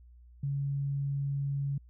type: tone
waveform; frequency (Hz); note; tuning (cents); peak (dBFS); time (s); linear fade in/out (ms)
sine; 140; C#3; +18; -29; 0.43-1.78; 5
effects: added 60 Hz sine -52 dBFS peak until 1.89 s